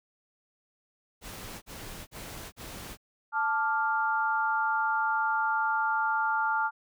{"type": "noise bursts", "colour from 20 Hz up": "pink", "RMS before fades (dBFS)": -42, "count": 4, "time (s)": [1.21, 2.973], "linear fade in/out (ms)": 50, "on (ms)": 410, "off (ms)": 41}
{"type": "chord", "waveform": "sine", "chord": "D minor", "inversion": "second", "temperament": "equal", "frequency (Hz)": [880, 1174.7, 1396.9], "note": ["A5", "D6", "F6"], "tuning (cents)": [0, 0, 0], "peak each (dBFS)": [-28, -34, -28], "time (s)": [3.32, 6.71], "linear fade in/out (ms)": 50}
{"effects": []}